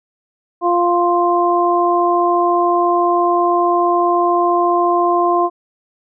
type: harmonic tone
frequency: 349.2 Hz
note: F4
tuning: in tune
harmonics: 1 / 2 / 3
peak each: -16 / -16 / -16 dBFS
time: 0.61-5.5 s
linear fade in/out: 50 ms
effects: none